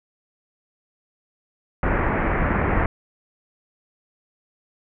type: low-pass noise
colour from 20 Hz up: pink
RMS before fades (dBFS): -21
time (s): 1.83-2.86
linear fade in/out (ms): 2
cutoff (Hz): 2200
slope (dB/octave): 48
effects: none